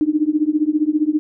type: tone with tremolo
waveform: sine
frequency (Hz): 304.9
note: D#4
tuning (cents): -35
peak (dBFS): -10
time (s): 0.01-1.19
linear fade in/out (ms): 0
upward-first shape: triangle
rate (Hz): 15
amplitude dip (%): 100
effects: none